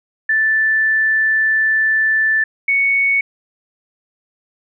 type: tone pair in turn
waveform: sine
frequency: 1760 / 2221 Hz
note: A6 / C#7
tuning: 0 / +3 cents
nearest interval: major third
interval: 403 cents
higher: second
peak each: -12 dBFS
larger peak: neither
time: 0.29-2.44 / 2.68-3.21 s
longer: first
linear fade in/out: 5 ms
effects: none